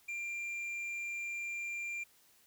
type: tone with hard clipping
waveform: triangle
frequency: 2381 Hz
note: D7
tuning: 23 cents sharp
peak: -38 dBFS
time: 0.08-2.04 s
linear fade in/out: 10 ms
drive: 7 dB
effects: white hiss -66 dBFS RMS until 2.46 s